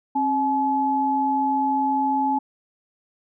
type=tone pair together; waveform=sine; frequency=269.2 / 854.7 Hz; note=C4 / G#5; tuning=+49 / +49 cents; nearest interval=octave + minor sixth; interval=2000 cents; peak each=-24 / -20 dBFS; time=0.15-2.39 s; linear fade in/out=10 ms; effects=none